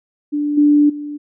sine tone with level steps, 293.7 Hz, D4, in tune, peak -16 / -8 / -24 dBFS, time 0.32-1.18 s, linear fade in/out 20 ms, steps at 0.57 / 0.89 s, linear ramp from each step 10 ms, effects none

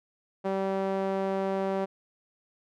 sawtooth tone with band-pass filter, 193.1 Hz, G3, 26 cents flat, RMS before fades -29 dBFS, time 0.44-1.86 s, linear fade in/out 20 ms, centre 570 Hz, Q 1.3, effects none

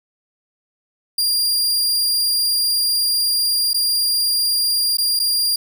sawtooth tone with dropouts, 4792 Hz, D8, 34 cents sharp, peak -13 dBFS, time 1.18-5.56 s, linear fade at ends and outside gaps 5 ms, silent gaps 3.733-3.743 / 4.971-4.983 / 5.193-5.198 s, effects none

